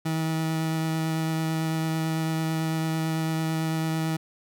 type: tone with vibrato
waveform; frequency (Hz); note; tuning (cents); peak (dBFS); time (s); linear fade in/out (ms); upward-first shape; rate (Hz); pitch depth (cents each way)
30% pulse; 160.2; E3; -49; -22; 0.05-4.17; 10; triangle; 9; 11
effects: none